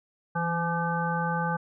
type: harmonic tone with a mistuned harmonic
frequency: 170 Hz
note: F3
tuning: 46 cents flat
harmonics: 1 / 3 / 5 / 7 / 9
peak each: -29 / -35 / -30 / -34 / -33 dBFS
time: 0.35-1.57 s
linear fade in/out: 10 ms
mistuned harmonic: 1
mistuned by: -36 cents
effects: none